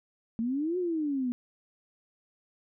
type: exponential two-way sweep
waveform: sine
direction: up then down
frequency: 220.7 to 370 to 239.7 Hz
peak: -27 dBFS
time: 0.39-1.32 s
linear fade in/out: 0 ms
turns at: 0.78 s
effects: none